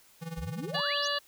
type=tone with tremolo; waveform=square; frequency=164.81 Hz; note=E3; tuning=in tune; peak=-34 dBFS; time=0.21-0.81 s; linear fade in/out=20 ms; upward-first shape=sine; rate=19 Hz; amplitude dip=80%
type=exponential sweep; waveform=sine; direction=up; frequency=49.13 to 7040 Hz; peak=-36 dBFS; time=0.37-1.08 s; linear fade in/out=10 ms
type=harmonic tone; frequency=576 Hz; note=D5; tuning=34 cents flat; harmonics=1 / 2 / 3 / 5 / 6 / 7 / 8; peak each=-35 / -35 / -34 / -35 / -39 / -36 / -38 dBFS; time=0.74-1.19 s; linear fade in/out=10 ms
effects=white hiss -60 dBFS RMS until 1.27 s